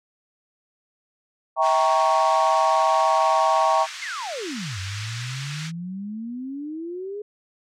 sine chord, E diminished seventh, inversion none, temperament equal with one note detuned, 647.2 / 784 / 932.3 / 1108.7 Hz, E5 / G5 / Bb5 / Db6, -32 / 0 / 0 / 0 cents, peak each -22 dBFS, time 1.56-3.87 s, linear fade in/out 50 ms
pink band-pass noise, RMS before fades -36 dBFS, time 1.61-5.72 s, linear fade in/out 50 ms, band 1400 to 6900 Hz, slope 24 dB/octave
sine exponential two-way sweep, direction down then up, 2200 to 92.5 to 422.7 Hz, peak -29 dBFS, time 4.02-7.22 s, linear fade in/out 5 ms, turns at 4.79 s
effects none

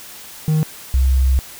triangle / sine tone pair in turn, 155.5 / 65.38 Hz, D#3 / C2, -1 / -1 cents, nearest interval octave + minor third, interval 1500 cents, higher first, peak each -11 dBFS, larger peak neither, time 0.48-0.63 / 0.94-1.39 s, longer second, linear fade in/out 0 ms, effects white hiss -37 dBFS RMS until 1.59 s

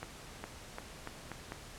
accelerating click train, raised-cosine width 0.5 ms, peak -25 dBFS, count 6, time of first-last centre 0.03-1.521 s, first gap 410 ms, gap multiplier 0.84, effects pink hiss -50 dBFS RMS until 1.78 s + low-pass 10000 Hz 12 dB/octave

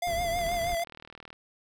square tone with vibrato, 687 Hz, F5, 29 cents flat, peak -28 dBFS, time 0.02-0.84 s, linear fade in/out 5 ms, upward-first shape triangle, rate 6.3 Hz, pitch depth 63 cents each way
brown noise, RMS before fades -38 dBFS, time 0.07-0.75 s, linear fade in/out 2 ms
click train, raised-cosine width 0.3 ms, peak -29 dBFS, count 38, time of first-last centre 0.39-1.329 s, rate 39.4 Hz
effects none

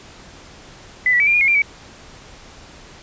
sine tone with pitch steps, 2003 / 1948 / 2293 / 2388 / 2434 / 2165 / 2374 / 2275 Hz, B6 / B6 / D7 / D7 / D#7 / C#7 / D7 / C#7, +24 / -24 / -42 / +28 / -39 / -41 / +18 / +44 cents, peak -12 dBFS, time 1.06-1.62 s, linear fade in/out 2 ms, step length 70 ms, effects pink hiss -42 dBFS RMS until 3.02 s + resampled to 16000 Hz

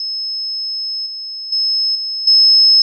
sine tone with level steps, 5190 Hz, E8, 28 cents flat, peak -19 / -24 / -13 / -19 / -6 dBFS, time 0-2.82 s, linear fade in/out 2 ms, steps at 1.06 / 1.52 / 1.95 / 2.27 s, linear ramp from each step 5 ms, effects none

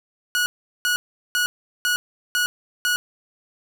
sawtooth tone bursts, 1459 Hz, F#6, 25 cents flat, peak -15 dBFS, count 6, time 0.35-2.96 s, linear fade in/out 0 ms, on 110 ms, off 390 ms, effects none

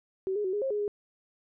sine tone with pitch steps, 380.7 / 416.6 / 373.8 / 413.6 / 535 / 416.4 / 412.2 Hz, F#4 / G#4 / F#4 / G#4 / C5 / G#4 / G#4, +49 / +5 / +18 / -7 / +38 / +5 / -13 cents, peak -27 dBFS, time 0.27-0.879 s, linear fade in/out 0 ms, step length 87 ms, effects none

